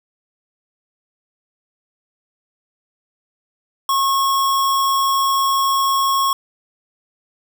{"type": "tone with sample-and-hold", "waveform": "sine", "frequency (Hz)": 1088, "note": "C#6", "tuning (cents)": -33, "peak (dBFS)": -14, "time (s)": [3.89, 6.33], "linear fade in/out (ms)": 2, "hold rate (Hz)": 4410, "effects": []}